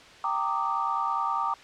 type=chord; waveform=sine; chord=Eb major seventh; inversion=first; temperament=equal with one note detuned; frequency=784 / 919.5 / 1174.7 / 1244.5 Hz; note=G5 / Bb5 / D6 / Eb6; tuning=0 / -24 / 0 / 0 cents; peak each=-33 / -30 / -28 / -34 dBFS; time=0.24-1.54 s; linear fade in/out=2 ms; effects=white hiss -49 dBFS RMS until 1.63 s + low-pass 4000 Hz 12 dB/octave